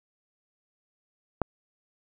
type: click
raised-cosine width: 1 ms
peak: -10 dBFS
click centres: 1.417 s
effects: none